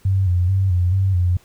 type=tone with vibrato; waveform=sine; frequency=92.5 Hz; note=F#2; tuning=in tune; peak=-14 dBFS; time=0.05-1.37 s; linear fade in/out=5 ms; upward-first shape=square; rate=2.3 Hz; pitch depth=66 cents each way; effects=pink hiss -54 dBFS RMS until 1.44 s